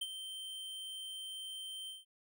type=tone with ADSR envelope; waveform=square; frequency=3119 Hz; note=G7; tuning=9 cents flat; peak=-35 dBFS; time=0.01-2.05 s; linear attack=7 ms; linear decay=43 ms; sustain=-8 dB; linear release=170 ms; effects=none